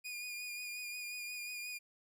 sawtooth tone with vibrato, 2443 Hz, D#7, 32 cents flat, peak -38 dBFS, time 0.04-1.79 s, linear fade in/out 20 ms, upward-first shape sine, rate 5.6 Hz, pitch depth 26 cents each way, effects none

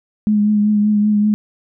sine tone with vibrato, 209.5 Hz, G#3, 15 cents sharp, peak -11 dBFS, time 0.27-1.34 s, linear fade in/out 0 ms, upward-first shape triangle, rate 5.2 Hz, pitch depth 30 cents each way, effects none

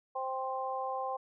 harmonic tone, 262.2 Hz, C4, 4 cents sharp, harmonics 2 / 3 / 4, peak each -38 / -36 / -38 dBFS, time 0.15-1.17 s, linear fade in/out 10 ms, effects none

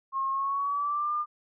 sine tone with pitch glide, 1078 to 1203 Hz, C#6 to D6, -49 to +41 cents, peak -26 dBFS, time 0.12-1.26 s, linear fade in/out 50 ms, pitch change +190 cents, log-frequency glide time 0.31-1.14 s, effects none

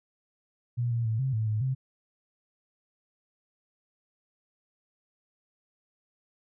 sine tone with pitch steps, 120.3 / 117 / 111.1 / 132.8 / 110 / 107.5 / 131.4 Hz, B2 / A#2 / A2 / C3 / A2 / A2 / C3, -45 / +7 / +17 / +26 / 0 / -40 / +8 cents, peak -25 dBFS, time 0.77-1.75 s, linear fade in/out 20 ms, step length 140 ms, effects none

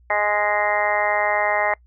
harmonic tone, 207.9 Hz, G#3, 2 cents sharp, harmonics 2 / 3 / 4 / 5 / 6 / 7 / 8 / 9 / 10, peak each -35 / -23 / -23 / -28 / -30 / -35 / -35 / -25 / -26 dBFS, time 0.1-1.74 s, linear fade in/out 2 ms, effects noise-tail reverb RT60 0.1 s tail -25 dB re dry + added 60 Hz sine -50 dBFS peak until 1.86 s

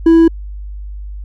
triangle tone with hard clipping, 329.6 Hz, E4, in tune, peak -5 dBFS, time 0.06-0.28 s, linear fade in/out 5 ms, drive 5 dB, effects added 50 Hz sine -24 dBFS peak until 1.24 s

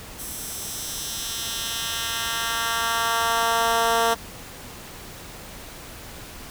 10% pulse tone with high-pass filter sweep, 229.7 Hz, A#3, 25 cents flat, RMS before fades -25 dBFS, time 0.18-4.15 s, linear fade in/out 20 ms, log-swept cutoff 9500 to 480 Hz, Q 0.95, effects pink hiss -40 dBFS RMS until 6.5 s

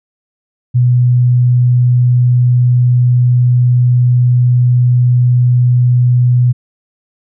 sine tone, 123.47 Hz, B2, in tune, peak -6 dBFS, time 0.74-6.53 s, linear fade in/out 20 ms, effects none

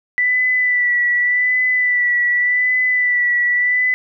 sine tone with vibrato, 1975.5 Hz, B6, in tune, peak -13 dBFS, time 0.18-3.94 s, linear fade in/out 0 ms, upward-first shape sine, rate 0.86 Hz, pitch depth 29 cents each way, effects none

